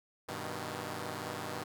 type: chord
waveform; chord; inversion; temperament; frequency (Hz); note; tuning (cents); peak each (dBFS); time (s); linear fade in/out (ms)
5% pulse; G augmented; none; equal; 98 / 123.47 / 155.56; G2 / B2 / D#3; 0 / 0 / 0; -31; 0.28-1.64; 10
effects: none